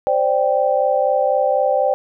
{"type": "chord", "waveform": "sine", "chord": "C suspended second", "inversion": "none", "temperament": "equal", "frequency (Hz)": [523.3, 587.3, 784], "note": ["C5", "D5", "G5"], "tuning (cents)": [0, 0, 0], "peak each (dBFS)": [-18, -18, -19], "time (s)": [0.07, 1.94], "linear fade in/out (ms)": 0, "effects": []}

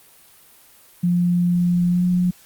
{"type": "tone with pitch glide", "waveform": "sine", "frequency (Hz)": [175.8, 179.18], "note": ["F3", "F3"], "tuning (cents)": [12, 45], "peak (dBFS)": -15, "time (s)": [1.03, 2.31], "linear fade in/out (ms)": 10, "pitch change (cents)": 33, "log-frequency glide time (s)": [1.88, 2.04], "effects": ["white hiss -50 dBFS RMS until 2.45 s", "Opus 32 kbps"]}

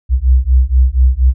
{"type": "beating tone pair", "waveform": "sine", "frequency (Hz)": [61.8, 66], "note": ["B1", "C2"], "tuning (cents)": [2, 16], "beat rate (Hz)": 4.2, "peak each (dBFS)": -10, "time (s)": [0.09, 1.34], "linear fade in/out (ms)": 50, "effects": []}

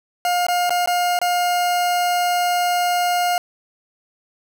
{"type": "tone with dropouts", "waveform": "40% pulse", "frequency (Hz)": 710, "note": "F5", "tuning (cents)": 28, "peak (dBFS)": -16, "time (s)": [0.25, 3.38], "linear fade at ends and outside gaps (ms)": 1, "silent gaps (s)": [[0.467, 0.484], [0.695, 0.705], [0.86, 0.874], [1.19, 1.215]], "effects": []}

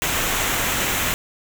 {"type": "noise with comb filter", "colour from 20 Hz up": "pink", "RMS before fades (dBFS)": -22, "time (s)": [0.02, 1.14], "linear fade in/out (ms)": 0, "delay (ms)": 0.21, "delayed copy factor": -0.5, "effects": []}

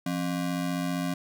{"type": "ring-modulated tone", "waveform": "square", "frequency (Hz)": 220, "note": "A3", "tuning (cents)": 0, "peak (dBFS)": -25, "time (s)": [0.06, 1.14], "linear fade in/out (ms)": 5, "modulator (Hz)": 47.6, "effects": []}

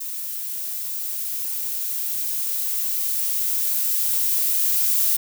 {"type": "noise with level ramp", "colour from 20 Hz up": "violet", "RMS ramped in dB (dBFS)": [-30, -19], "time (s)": [0, 5.17], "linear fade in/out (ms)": 10, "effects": []}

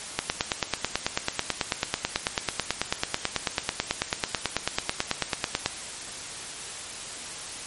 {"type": "click train", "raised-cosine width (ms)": 0.2, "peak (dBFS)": -5, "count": 51, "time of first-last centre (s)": [0.19, 5.66], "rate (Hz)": 9.14, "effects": ["white hiss -37 dBFS RMS until 7.66 s", "MP3 48 kbps"]}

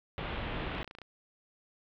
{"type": "low-pass noise", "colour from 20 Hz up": "pink", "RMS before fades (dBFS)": -37, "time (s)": [0.18, 0.83], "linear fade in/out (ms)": 0, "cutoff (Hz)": 3500, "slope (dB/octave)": 48}
{"type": "clicks", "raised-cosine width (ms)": 0.3, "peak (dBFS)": -30, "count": 9, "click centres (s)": [0.75, 0.783, 0.814, 0.845, 0.877, 0.911, 0.951, 0.986, 1.017]}
{"effects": []}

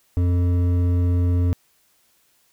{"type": "tone with hard clipping", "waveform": "triangle", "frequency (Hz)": 88.4, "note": "F2", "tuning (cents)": 22, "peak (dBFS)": -18, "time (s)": [0.17, 1.53], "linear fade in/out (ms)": 0, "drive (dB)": 13, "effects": ["white hiss -62 dBFS RMS until 2.52 s"]}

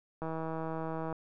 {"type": "click train", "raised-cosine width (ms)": 1, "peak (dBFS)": -24, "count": 147, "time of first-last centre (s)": [0.22, 1.127], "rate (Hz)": 161, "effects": []}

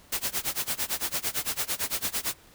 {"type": "noise with tremolo", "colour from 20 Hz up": "white", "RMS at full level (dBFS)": -27, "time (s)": [0.12, 2.34], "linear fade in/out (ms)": 5, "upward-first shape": "sine", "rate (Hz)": 8.9, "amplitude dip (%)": 95, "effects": ["pink hiss -55 dBFS RMS until 2.54 s"]}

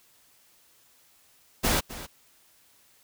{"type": "noise with echo", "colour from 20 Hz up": "pink", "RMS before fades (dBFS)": -24, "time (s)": [1.63, 1.81], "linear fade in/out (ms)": 20, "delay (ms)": 260, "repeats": 1, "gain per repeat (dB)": -15, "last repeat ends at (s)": 2.07, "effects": ["white hiss -61 dBFS RMS until 3.03 s"]}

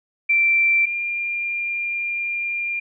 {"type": "tone pair in turn", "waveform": "sine", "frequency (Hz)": [2349, 2396], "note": ["D7", "D7"], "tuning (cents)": [0, 34], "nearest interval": "unison", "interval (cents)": 34, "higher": "second", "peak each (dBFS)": [-14, -22], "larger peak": "first", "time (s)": [[0.29, 0.86], [0.86, 2.8]], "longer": "second", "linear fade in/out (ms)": 10, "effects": []}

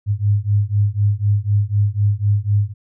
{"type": "beating tone pair", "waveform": "sine", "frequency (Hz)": [100.8, 104.8], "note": ["G2", "G#2"], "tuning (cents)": [49, 16], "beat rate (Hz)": 4, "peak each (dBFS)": -17, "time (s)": [0.06, 2.74], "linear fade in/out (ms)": 50, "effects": []}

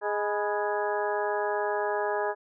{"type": "harmonic tone with a mistuned harmonic", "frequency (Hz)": 207.7, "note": "G#3", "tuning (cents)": 0, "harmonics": [2, 3, 4, 5, 6, 7, 8], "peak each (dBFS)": [-30, -32, -32, -35, -39, -44, -35], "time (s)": [0.01, 2.35], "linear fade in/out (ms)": 50, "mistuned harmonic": 5, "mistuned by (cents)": -85, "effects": []}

